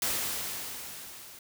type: noise with level ramp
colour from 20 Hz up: white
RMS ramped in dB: -29 to -49 dBFS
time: 0.02-1.39 s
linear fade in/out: 2 ms
effects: none